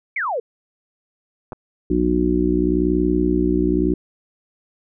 sine exponential sweep, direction down, 2339 to 432.7 Hz, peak -20 dBFS, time 0.16-0.4 s, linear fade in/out 5 ms
clicks, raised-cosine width 1 ms, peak -17 / -21 dBFS, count 2, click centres 1.522 / 1.53 s
harmonic tone, 60.9 Hz, B1, 24 cents flat, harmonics 1 / 3 / 4 / 5 / 6, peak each -24 / -23 / -26 / -19 / -21 dBFS, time 1.9-3.94 s, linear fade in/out 5 ms
effects none

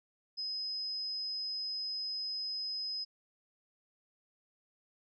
sine tone, 5060 Hz, D#8, 28 cents sharp, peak -35 dBFS, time 0.37-3.05 s, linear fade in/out 20 ms, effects none

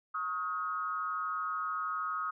sine tone with frequency modulation, 1263 Hz, D#6, 26 cents sharp, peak -32 dBFS, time 0.14-2.31 s, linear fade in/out 10 ms, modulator 161 Hz, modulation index 0.72, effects none

